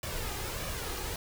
pink noise with flanger, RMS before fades -36 dBFS, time 0.03-1.16 s, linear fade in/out 2 ms, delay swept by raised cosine 1.7 to 2.49 ms, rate 1.6 Hz, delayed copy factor +0.5, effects none

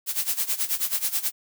blue noise with tremolo, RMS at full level -23 dBFS, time 0.06-1.32 s, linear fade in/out 50 ms, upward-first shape sine, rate 9.3 Hz, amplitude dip 85%, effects none

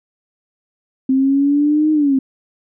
sine exponential two-way sweep, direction up then down, 261.6 to 311.1 to 261.6 Hz, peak -11 dBFS, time 1.09-2.19 s, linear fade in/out 5 ms, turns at 1.92 s, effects none

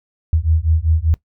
sine beating tone pair, 77.78 / 82.88 Hz, D#2 / E2, 0 / +10 cents, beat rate 5.1 Hz, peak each -16 dBFS, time 0.33-1.14 s, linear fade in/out 0 ms, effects noise-tail reverb RT60 0.1 s tail -19 dB re dry

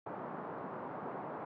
white band-pass noise, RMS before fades -43 dBFS, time 0.06-1.45 s, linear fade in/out 5 ms, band 140 to 1100 Hz, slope 24 dB/octave, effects none

